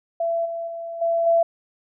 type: tone with level steps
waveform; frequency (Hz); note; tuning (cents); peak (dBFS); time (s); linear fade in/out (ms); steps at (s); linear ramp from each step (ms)
sine; 671; E5; +31; -20 / -26 / -29 / -18 / -14; 0.2-1.43; 5; 0.45 / 0.67 / 1.01 / 1.26; 10
effects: none